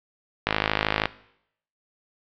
click train, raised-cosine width 0.3 ms, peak -4 dBFS, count 32, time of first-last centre 0.47-1.056 s, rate 52.9 Hz, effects noise-tail reverb RT60 0.7 s tail -18 dB re dry + low-pass 4000 Hz 12 dB/octave

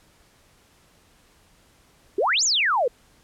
sine exponential two-way sweep, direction up then down, 349.2 to 7459 to 450.7 Hz, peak -18 dBFS, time 2.18-2.88 s, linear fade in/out 5 ms, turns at 2.44 s, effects pink hiss -58 dBFS RMS until 3.23 s + low-pass 12000 Hz 12 dB/octave

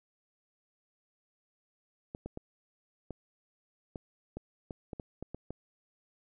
clicks, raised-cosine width 2 ms, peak -26 dBFS, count 12, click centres 2.149 / 2.26 / 2.374 / 3.107 / 3.958 / 4.37 / 4.708 / 4.932 / 4.998 / 5.226 / 5.346 / 5.506 s, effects none

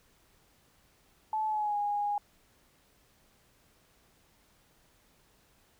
sine tone with pitch glide, 867 to 822.6 Hz, A5 to G#5, -26 to -17 cents, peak -28 dBFS, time 1.33-2.18 s, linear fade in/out 2 ms, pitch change -91 cents, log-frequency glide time 1.47-1.77 s, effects pink hiss -66 dBFS RMS until 5.79 s

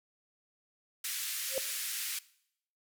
white band-pass noise, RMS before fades -37 dBFS, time 1.04-2.19 s, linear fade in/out 5 ms, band 1600 to 15000 Hz, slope 24 dB/octave
sine tone with exponential growth, 532 Hz, C5, 29 cents sharp, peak -26 dBFS, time 1.48-1.58 s, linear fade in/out 1 ms, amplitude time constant 20 ms
effects noise-tail reverb RT60 0.7 s tail -20 dB re dry

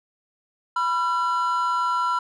triangle tone pair together, 987.8 / 1360.9 Hz, B5 / F6, 0 / -45 cents, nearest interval tritone, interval 555 cents, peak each -21 / -21 dBFS, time 0.76-2.19 s, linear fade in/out 5 ms, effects tanh soft clip ceiling -11 dBFS + resampled to 24000 Hz

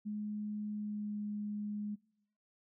sine tone with pitch glide, 210 to 208.2 Hz, G#3 to G#3, +19 to +5 cents, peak -36 dBFS, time 0.05-1.96 s, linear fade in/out 20 ms, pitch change -14 cents, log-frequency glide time 0.71-1.2 s, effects noise-tail reverb RT60 0.9 s tail -25 dB re dry

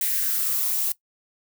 violet noise with high-pass filter sweep, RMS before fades -24 dBFS, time 0.01-0.92 s, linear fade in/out 2 ms, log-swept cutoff 2000 to 710 Hz, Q 4, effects noise-tail reverb RT60 0.1 s tail -18 dB re dry

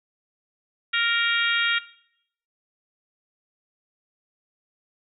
harmonic tone, 466.2 Hz, A#4, in tune, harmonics 3 / 4 / 5 / 6 / 7 / 8, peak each -26 / -27 / -28 / -29 / -29 / -30 dBFS, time 0.93-1.79 s, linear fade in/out 10 ms, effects noise-tail reverb RT60 0.7 s tail -17 dB re dry

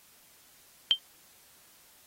sine tone with exponential decay, 3136 Hz, G7, in tune, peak -14 dBFS, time 0.91-0.99 s, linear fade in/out 0 ms, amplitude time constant 17 ms, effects white hiss -59 dBFS RMS until 2.06 s + AAC 48 kbps

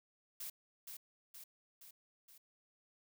blue noise with echo, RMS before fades -45 dBFS, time 0.4-0.5 s, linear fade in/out 5 ms, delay 470 ms, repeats 4, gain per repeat -4 dB, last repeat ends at 2.38 s, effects none

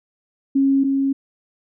sine tone pair in turn, 272.9 / 272.9 Hz, C#4 / C#4, -27 / -27 cents, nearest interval unison, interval 0 cents, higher neither, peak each -13 / -16 dBFS, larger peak first, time 0.55-0.84 / 0.84-1.13 s, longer neither, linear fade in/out 10 ms, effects none

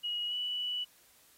sine tone with pitch glide, 2900 to 2956 Hz, F#7 to F#7, -35 to -2 cents, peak -32 dBFS, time 0.03-0.85 s, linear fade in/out 20 ms, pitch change +33 cents, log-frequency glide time 0.28-0.34 s, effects white hiss -63 dBFS RMS until 1.37 s + AAC 48 kbps

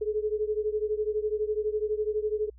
sine beating tone pair, 421.7 / 433.7 Hz, G#4 / A4, +26 / -25 cents, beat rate 12 Hz, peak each -28 / -30 dBFS, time 0.01-2.5 s, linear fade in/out 10 ms, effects added 60 Hz sine -49 dBFS peak until 2.58 s

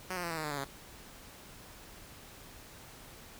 5% pulse tone with pitch steps, 185 / 177.36 / 170.04 / 163.02 / 156.29 / 149.83 / 143.65 / 137.72 Hz, F#3 / F3 / F3 / E3 / D#3 / D3 / D3 / C#3, 0 / +27 / -46 / -19 / +8 / +35 / -38 / -11 cents, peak -24 dBFS, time 0.1-0.644 s, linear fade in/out 5 ms, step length 68 ms, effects pink hiss -52 dBFS RMS until 3.39 s

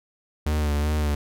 45% pulse tone with vibrato, 74.6 Hz, D2, 28 cents sharp, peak -21 dBFS, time 0.46-1.15 s, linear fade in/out 5 ms, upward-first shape sine, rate 2.6 Hz, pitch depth 40 cents each way, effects none

